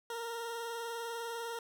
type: tone with vibrato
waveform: 20% pulse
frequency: 463.8 Hz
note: A#4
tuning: 9 cents flat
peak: -33 dBFS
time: 0.1-1.59 s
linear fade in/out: 2 ms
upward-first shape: triangle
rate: 20 Hz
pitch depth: 43 cents each way
effects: none